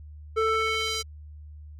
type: tone with band-pass filter sweep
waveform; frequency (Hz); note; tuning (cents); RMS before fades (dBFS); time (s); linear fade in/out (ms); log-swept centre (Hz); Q
square; 442.4; A4; +9; -26; 0.36-1.03; 20; 890 to 5400; 1.4
effects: added 75 Hz sine -41 dBFS peak until 1.79 s